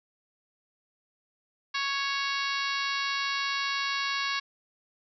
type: harmonic tone with a mistuned harmonic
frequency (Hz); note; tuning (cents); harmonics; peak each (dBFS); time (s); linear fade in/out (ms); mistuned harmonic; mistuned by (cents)
554.4; C#5; 0; 2 / 3 / 4 / 5 / 6 / 7 / 8 / 9 / 10; -33 / -34 / -35 / -37 / -40 / -37 / -37 / -42 / -43; 1.74-4.4; 10; 10; +20
effects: none